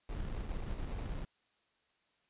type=noise with sample-and-hold; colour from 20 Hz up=brown; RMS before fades=-39 dBFS; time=0.09-1.25 s; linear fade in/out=0 ms; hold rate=1575 Hz; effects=white hiss -75 dBFS RMS until 2.29 s + resampled to 8000 Hz